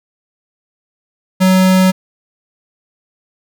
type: tone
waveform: square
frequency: 186.8 Hz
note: F#3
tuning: 17 cents sharp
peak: -8 dBFS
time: 1.4-1.92 s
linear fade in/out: 20 ms
effects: none